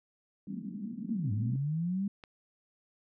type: band-pass noise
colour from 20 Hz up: white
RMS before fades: -39 dBFS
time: 0.47-1.56 s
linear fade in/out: 2 ms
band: 180 to 240 Hz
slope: 48 dB/octave
type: linear two-way sweep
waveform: sine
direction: down then up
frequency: 246.9 to 99.6 to 203.7 Hz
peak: -29 dBFS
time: 1.09-2.08 s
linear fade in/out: 5 ms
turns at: 1.32 s
type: click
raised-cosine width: 0.3 ms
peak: -31 dBFS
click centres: 2.238 s
effects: none